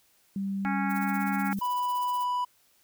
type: tone with pitch glide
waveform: sine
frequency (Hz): 196 to 197.82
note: G3 to G3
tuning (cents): 0 to +16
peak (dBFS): -28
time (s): 0.36-1.59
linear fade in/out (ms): 2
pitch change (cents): +16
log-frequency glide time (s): 0.66-1.3
type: harmonic tone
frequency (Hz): 275.7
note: C#4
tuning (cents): -9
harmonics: 1 / 3 / 4 / 5 / 6 / 7 / 8 / 9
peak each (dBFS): -33 / -32 / -43 / -35 / -38 / -43 / -39 / -49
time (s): 0.65-1.53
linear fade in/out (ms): 0
type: noise with tremolo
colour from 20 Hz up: violet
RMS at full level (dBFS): -42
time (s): 0.89-2.26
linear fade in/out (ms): 20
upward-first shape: sine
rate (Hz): 16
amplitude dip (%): 85
type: tone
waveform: triangle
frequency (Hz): 987.8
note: B5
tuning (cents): 0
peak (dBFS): -24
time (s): 1.61-2.45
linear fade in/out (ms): 10
effects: white hiss -65 dBFS RMS until 2.83 s